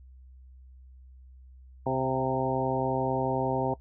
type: harmonic tone with a mistuned harmonic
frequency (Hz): 131.1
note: C3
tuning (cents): +4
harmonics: 1 / 2 / 3 / 4 / 5 / 6 / 7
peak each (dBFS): -33 / -33 / -33 / -33 / -33 / -33 / -33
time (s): 1.86-3.74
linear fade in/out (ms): 5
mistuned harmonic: 5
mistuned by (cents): +19
effects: noise-tail reverb RT60 0.1 s tail -19 dB re dry + added 64 Hz sine -48 dBFS peak until 3.8 s